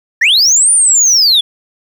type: linear two-way sweep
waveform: sine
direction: up then down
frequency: 1673 to 9397 to 3330 Hz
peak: -3 dBFS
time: 0.21-1.41 s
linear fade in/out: 10 ms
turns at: 0.72 s
effects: tanh soft clip ceiling -5 dBFS + 7-bit